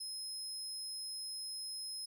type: tone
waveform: 30% pulse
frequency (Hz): 5130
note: E8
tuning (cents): -48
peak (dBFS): -37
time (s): 0-2.06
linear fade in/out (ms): 10
effects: none